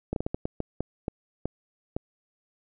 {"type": "slowing click train", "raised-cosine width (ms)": 2, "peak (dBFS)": -15, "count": 11, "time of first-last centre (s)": [0.13, 1.965], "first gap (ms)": 32, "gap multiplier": 1.36, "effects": []}